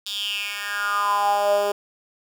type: tone with high-pass filter sweep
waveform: 10% pulse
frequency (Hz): 203.9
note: G#3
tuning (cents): -32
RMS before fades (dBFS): -23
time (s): 0.06-1.72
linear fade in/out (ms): 5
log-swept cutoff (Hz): 3900 to 470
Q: 6.4
effects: none